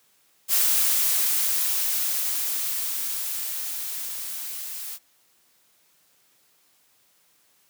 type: noise with level ramp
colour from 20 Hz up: blue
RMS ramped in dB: -20 to -35 dBFS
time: 0.48-4.99 s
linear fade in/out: 50 ms
effects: white hiss -63 dBFS RMS until 7.69 s + high-pass 100 Hz 12 dB/octave